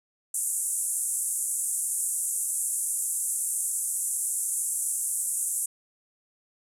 pink band-pass noise, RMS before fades -29 dBFS, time 0.34-5.66 s, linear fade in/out 5 ms, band 7800 to 11000 Hz, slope 48 dB/octave, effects none

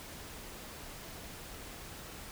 silence, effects pink hiss -47 dBFS RMS until 2.31 s

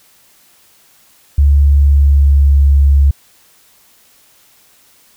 sine tone with pitch glide, 71.1 to 69.96 Hz, C#2 to C#2, +45 to +17 cents, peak -5 dBFS, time 1.38-3.11 s, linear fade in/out 5 ms, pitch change -28 cents, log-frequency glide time 1.62-2.58 s, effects white hiss -49 dBFS RMS until 5.16 s

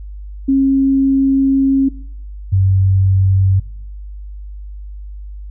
sine tone pair in turn, 270.6 / 95.67 Hz, C#4 / G2, -42 / -42 cents, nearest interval octave + tritone, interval 1800 cents, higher first, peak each -9 dBFS, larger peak neither, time 0.48-1.89 / 2.52-3.6 s, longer first, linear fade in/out 10 ms, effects noise-tail reverb RT60 0.6 s tail -20 dB re dry + added 50 Hz sine -27 dBFS peak until 5.5 s

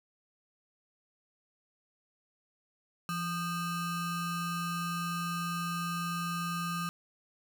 square ring-modulated tone, 698.5 Hz, F5, in tune, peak -30 dBFS, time 3.09-6.89 s, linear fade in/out 0 ms, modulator 528 Hz, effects none

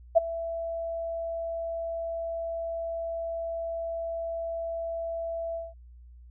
sine tone with ADSR envelope, 665 Hz, E5, 15 cents sharp, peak -12 dBFS, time 0.15-5.74 s, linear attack 24 ms, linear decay 15 ms, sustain -18 dB, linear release 190 ms, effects added 60 Hz sine -47 dBFS peak until 6.3 s

